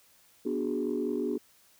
sine chord, G# half-diminished seventh, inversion first, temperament equal with one note detuned, 244 / 293.7 / 370 / 415.3 Hz, B3 / D4 / F#4 / G#4, -21 / 0 / 0 / 0 cents, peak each -33 dBFS, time 0.45-1.38 s, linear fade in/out 10 ms, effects tanh soft clip ceiling -20 dBFS + white hiss -62 dBFS RMS until 1.79 s

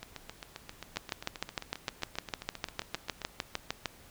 two click trains, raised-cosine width 0.2 ms, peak -23 / -14 dBFS, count 25 / 20, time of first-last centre 0.03-3.217 / 0.97-3.858 s, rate 7.53 / 6.58 Hz, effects pink hiss -56 dBFS RMS until 4.1 s

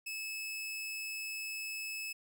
sawtooth tone, 2600 Hz, E7, 24 cents flat, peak -35 dBFS, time 0.06-2.13 s, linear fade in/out 10 ms, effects none

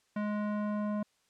square tone with low-pass filter sweep, 209.1 Hz, G#3, 12 cents sharp, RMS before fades -33 dBFS, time 0.16-1.03 s, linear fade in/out 5 ms, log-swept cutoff 1700 to 950 Hz, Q 1.2, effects white hiss -72 dBFS RMS until 1.29 s + low-pass 8000 Hz 12 dB/octave

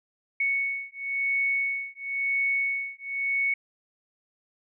sine beating tone pair, 2217 / 2217.97 Hz, C#7 / C#7, 0 / 0 cents, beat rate 0.97 Hz, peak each -28 dBFS, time 0.4-3.54 s, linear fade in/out 5 ms, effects none

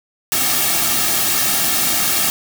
white noise with comb filter, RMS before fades -17 dBFS, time 0.32-2.3 s, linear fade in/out 0 ms, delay 2 ms, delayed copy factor -0.65, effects none

